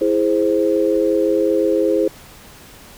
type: chord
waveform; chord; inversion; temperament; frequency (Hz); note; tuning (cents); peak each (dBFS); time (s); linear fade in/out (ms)
sine; E augmented; none; equal; 329.6 / 415.3 / 523.3; E4 / G#4 / B#4; 0 / 0 / 0; -18; 0.01-2.08; 5
effects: pink hiss -42 dBFS RMS until 2.97 s